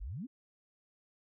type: exponential sweep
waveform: sine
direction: up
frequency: 40.14 to 292.2 Hz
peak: -38 dBFS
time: 0-0.27 s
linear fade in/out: 20 ms
effects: none